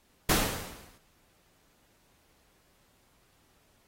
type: noise with exponential decay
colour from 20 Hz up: pink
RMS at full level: -22 dBFS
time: 0.29-0.98 s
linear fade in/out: 5 ms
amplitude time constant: 150 ms
effects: pink hiss -67 dBFS RMS until 3.87 s + AAC 48 kbps